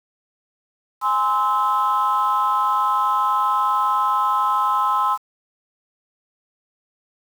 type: chord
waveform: sine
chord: Ab augmented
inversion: none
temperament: just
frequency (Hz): 830.6 / 1038.3 / 1297.8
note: Ab5 / C6 / E6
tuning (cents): 0 / -14 / -27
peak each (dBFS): -23 / -18 / -20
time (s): 1.01-5.18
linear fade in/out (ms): 50
effects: tanh soft clip ceiling -10 dBFS + 7-bit